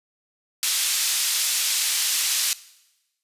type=band-pass noise; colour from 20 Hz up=pink; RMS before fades=-23 dBFS; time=0.63-2.53 s; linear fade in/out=0 ms; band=3600 to 13000 Hz; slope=12 dB/octave; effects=noise-tail reverb RT60 1.0 s tail -19 dB re dry + resampled to 32000 Hz